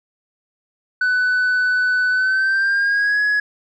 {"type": "tone with pitch glide", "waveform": "sine", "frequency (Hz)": [1497, 1680.3], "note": ["F#6", "G#6"], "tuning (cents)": [20, 20], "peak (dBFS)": -12, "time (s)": [1.01, 3.4], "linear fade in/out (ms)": 5, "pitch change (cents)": 200, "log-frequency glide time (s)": [2.11, 3.21], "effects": ["tanh soft clip ceiling -14 dBFS"]}